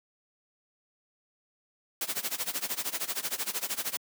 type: noise with tremolo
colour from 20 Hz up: white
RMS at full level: -30 dBFS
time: 2.01-3.97 s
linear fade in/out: 2 ms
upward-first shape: sine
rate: 13 Hz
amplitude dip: 90%
effects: high-pass 200 Hz 12 dB/octave